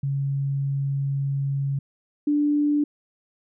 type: tone pair in turn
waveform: sine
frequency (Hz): 138.59 / 293.7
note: C#3 / D4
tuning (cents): 0 / 0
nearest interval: octave + minor second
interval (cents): 1300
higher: second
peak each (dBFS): -22 / -18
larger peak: second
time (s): 0.03-1.79 / 2.27-2.84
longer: first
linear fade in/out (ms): 5
effects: none